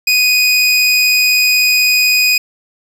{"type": "tone", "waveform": "25% pulse", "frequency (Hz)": 2489, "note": "D#7", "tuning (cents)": 0, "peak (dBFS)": -5, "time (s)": [0.07, 2.38], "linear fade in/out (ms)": 5, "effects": []}